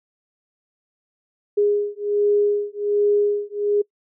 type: beating tone pair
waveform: sine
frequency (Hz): 411.3 / 412.6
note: G#4 / G#4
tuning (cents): -17 / -11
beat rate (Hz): 1.3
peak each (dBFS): -20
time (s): 1.57-3.82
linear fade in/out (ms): 10
effects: noise-tail reverb RT60 0.1 s tail -24 dB re dry